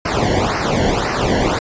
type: noise with flanger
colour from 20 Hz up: brown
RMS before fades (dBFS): -17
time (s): 0.05-1.59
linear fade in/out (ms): 5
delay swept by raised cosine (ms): 0.28 to 0.82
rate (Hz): 1.9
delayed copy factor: -1
effects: resampled to 16000 Hz